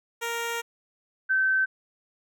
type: tone pair in turn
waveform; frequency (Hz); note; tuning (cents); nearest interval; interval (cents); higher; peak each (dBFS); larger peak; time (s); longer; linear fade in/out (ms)
10% pulse / sine; 466.2 / 1541.2; A#4 / G6; 0 / -30; octave + major sixth; 2070; second; -20; neither; 0.21-0.62 / 1.29-1.66; first; 20
effects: none